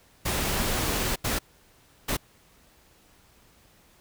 pink noise bursts at uneven times, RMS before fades -27 dBFS, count 3, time 0.25-1.16 / 1.24-1.39 / 2.08-2.17 s, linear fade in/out 10 ms, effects pink hiss -59 dBFS RMS until 4 s

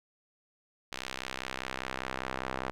sawtooth tone with band-pass filter sweep, 65 Hz, C2, 11 cents flat, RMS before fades -38 dBFS, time 0.92-2.71 s, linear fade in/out 0 ms, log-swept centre 3400 to 1100 Hz, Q 0.79, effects none

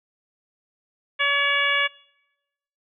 harmonic tone, 567 Hz, C#5, 39 cents sharp, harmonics 1 / 2 / 3 / 4 / 5 / 6, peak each -32 / -27 / -23 / -23 / -27 / -29 dBFS, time 1.19-1.88 s, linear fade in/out 20 ms, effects noise-tail reverb RT60 1.0 s tail -25 dB re dry

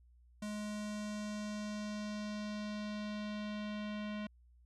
square tone with low-pass filter sweep, 210 Hz, G#3, 19 cents sharp, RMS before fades -41 dBFS, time 0.42-4.27 s, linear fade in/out 5 ms, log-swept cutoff 8900 to 3000 Hz, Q 1.6, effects added 60 Hz sine -61 dBFS peak until 4.65 s

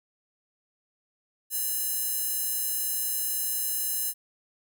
square tone with high-pass filter, 578 Hz, D5, 28 cents flat, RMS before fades -29 dBFS, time 1.5-4.14 s, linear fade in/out 50 ms, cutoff 11000 Hz, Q 0.89, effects none

